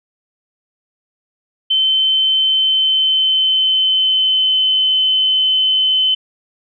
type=tone with pitch glide; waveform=sine; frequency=3078 to 3051 Hz; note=G7 to G7; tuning=-32 to -48 cents; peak=-11 dBFS; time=1.7-6.15 s; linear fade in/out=10 ms; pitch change=-16 cents; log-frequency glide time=2.44-4.65 s; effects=none